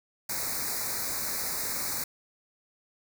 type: band-stop noise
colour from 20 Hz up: white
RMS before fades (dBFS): -32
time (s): 0.29-2.04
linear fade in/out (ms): 5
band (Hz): 2400 to 3900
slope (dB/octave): 96
effects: none